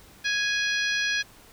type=harmonic tone; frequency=830.6 Hz; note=G#5; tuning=in tune; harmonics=2 / 3 / 4 / 5 / 6 / 7; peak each=-26 / -30 / -32 / -34 / -36 / -37 dBFS; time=0.24-1.23 s; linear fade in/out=20 ms; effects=pink hiss -52 dBFS RMS until 1.52 s